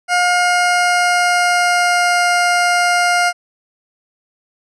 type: tone with pitch glide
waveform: 20% pulse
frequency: 713 to 706.8 Hz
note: F5 to F5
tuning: +36 to +21 cents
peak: -7 dBFS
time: 0.08-3.33 s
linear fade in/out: 50 ms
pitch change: -15 cents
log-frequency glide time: 0.37-2.26 s
effects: resampled to 24000 Hz